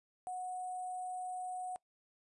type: tone with sample-and-hold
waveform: sine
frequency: 733 Hz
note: F#5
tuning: 16 cents flat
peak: -38 dBFS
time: 0.27-1.76 s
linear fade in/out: 0 ms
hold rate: 8820 Hz
effects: noise-tail reverb RT60 0.1 s tail -22 dB re dry + resampled to 24000 Hz